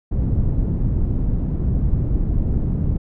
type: low-pass noise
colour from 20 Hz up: pink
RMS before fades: -19 dBFS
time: 0.11-2.98 s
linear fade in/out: 10 ms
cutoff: 180 Hz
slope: 12 dB/octave
effects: none